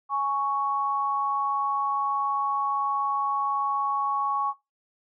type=tone pair together; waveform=sine; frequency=832 / 1110.6 Hz; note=G#5 / C#6; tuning=+3 / +3 cents; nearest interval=perfect fourth; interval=500 cents; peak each=-29 / -24 dBFS; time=0.09-4.54 s; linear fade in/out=50 ms; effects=noise-tail reverb RT60 0.2 s tail -18 dB re dry